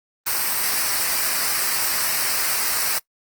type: noise with comb filter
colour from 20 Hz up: white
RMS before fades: -22 dBFS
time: 0.26-2.99 s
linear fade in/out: 10 ms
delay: 0.29 ms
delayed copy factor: -0.6
effects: noise-tail reverb RT60 0.1 s tail -22 dB re dry + Opus 24 kbps